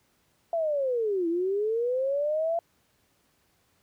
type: linear two-way sweep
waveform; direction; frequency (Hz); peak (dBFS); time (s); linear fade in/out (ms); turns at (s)
sine; down then up; 683 to 327.3 to 683; -24; 0.53-2.59; 2; 1.28
effects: pink hiss -68 dBFS RMS until 3.82 s + high-pass 60 Hz 12 dB/octave